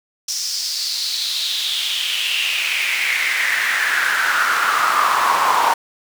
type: noise with high-pass filter sweep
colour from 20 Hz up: brown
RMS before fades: -19 dBFS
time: 0.28-5.74 s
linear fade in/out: 5 ms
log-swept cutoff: 5600 to 920 Hz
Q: 5.2
effects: none